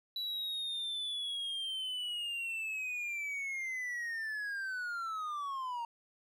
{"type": "linear sweep", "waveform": "triangle", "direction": "down", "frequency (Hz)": [3951, 921], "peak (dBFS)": -34, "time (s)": [0.16, 5.85], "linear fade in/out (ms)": 2, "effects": []}